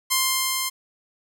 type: tone with level ramp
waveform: 5% pulse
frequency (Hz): 1050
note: C6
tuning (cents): +6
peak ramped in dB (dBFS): -6 to -12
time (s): 0.1-0.7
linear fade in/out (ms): 20
effects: none